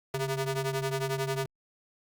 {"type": "ring-modulated tone", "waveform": "sawtooth", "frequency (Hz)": 269.1, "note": "C4", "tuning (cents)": 49, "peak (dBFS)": -22, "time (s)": [0.14, 1.46], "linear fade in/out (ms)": 5, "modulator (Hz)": 129, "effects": ["Opus 48 kbps"]}